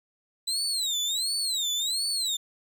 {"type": "tone with vibrato", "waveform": "30% pulse", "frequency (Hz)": 3951, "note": "B7", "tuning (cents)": 0, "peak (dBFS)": -23, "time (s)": [0.47, 2.37], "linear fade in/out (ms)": 10, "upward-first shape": "sine", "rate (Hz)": 1.4, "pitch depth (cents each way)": 220, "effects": ["10-bit"]}